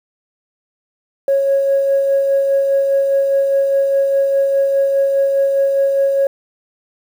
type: tone with tremolo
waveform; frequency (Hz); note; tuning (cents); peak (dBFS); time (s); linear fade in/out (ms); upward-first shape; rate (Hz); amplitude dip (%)
sine; 550; C#5; -14; -9; 1.28-6.27; 2; sine; 4.9; 35
effects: tanh soft clip ceiling -7 dBFS + 7-bit